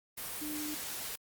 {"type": "tone in noise", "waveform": "sine", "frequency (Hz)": 301.8, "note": "D4", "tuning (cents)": 47, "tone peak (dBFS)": -38, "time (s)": [0.41, 0.75], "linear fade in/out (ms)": 10, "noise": "white", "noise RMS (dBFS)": -40, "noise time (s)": [0.17, 1.16], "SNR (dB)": -1, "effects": ["Opus 32 kbps"]}